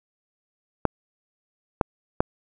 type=clicks; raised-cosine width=1 ms; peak=-4 dBFS; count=3; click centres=0.853 / 1.812 / 2.205 s; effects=none